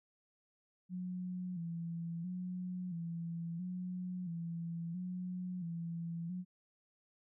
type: tone with vibrato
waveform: sine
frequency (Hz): 174.61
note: F3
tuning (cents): 0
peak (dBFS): -38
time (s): 0.89-6.45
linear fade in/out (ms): 50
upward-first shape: square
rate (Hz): 0.74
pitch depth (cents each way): 67
effects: none